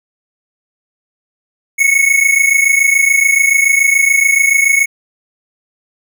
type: tone pair together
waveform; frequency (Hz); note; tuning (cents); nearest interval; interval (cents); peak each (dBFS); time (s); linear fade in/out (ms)
square; 2190 / 2217; C#7 / C#7; -22 / 0; unison; 22; -12; 1.78-4.86; 20
effects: none